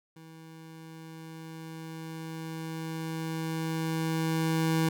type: tone with level ramp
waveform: 25% pulse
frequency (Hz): 161.3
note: E3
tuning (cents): -37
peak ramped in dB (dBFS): -44 to -20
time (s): 0.16-4.89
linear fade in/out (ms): 5
effects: none